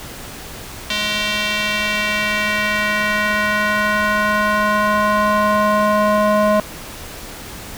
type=tone with band-pass filter sweep; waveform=square; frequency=210 Hz; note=G#3; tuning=19 cents sharp; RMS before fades=-17 dBFS; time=0.9-6.6 s; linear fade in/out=2 ms; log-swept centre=3300 to 770 Hz; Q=1.8; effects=pink hiss -33 dBFS RMS until 7.77 s